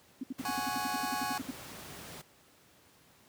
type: tone bursts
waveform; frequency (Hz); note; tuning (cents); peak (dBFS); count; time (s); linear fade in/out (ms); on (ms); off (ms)
sine; 261.6; C4; 0; -33; 15; 0.21-1.509; 5; 25; 66
type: noise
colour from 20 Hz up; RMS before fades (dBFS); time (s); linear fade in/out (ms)
pink; -46; 0.38-2.22; 10
type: chord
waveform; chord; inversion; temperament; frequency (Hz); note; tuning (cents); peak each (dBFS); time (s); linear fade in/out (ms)
sawtooth; F# suspended second; none; just; 740 / 832.5 / 1110; F#5 / G#5 / C#6; 0 / +4 / +2; -34 / -32 / -34; 0.45-1.38; 2
effects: pink hiss -62 dBFS RMS until 3.28 s + high-pass 100 Hz 12 dB/octave